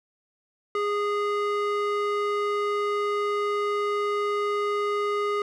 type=tone with band-pass filter; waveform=square; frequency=412 Hz; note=G#4; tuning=14 cents flat; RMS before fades=-26 dBFS; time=0.75-5.42 s; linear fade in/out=2 ms; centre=1000 Hz; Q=1.1; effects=none